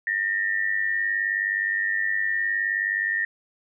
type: tone pair together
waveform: sine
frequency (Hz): 1800.7 / 1900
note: A6 / A#6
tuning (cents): +40 / +33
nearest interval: minor second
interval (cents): 93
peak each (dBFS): -24 / -26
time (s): 0.07-3.25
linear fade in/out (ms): 2
effects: none